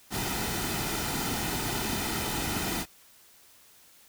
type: noise with comb filter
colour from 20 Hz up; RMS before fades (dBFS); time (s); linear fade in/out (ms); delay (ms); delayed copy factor
pink; -31; 0.1-2.86; 50; 1.8; -0.55
effects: white hiss -57 dBFS RMS until 4.08 s